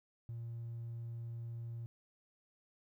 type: tone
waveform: triangle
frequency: 116.54 Hz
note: A#2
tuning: in tune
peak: -38 dBFS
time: 0.29-1.86 s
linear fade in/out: 0 ms
effects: tanh soft clip ceiling -37 dBFS + 13-bit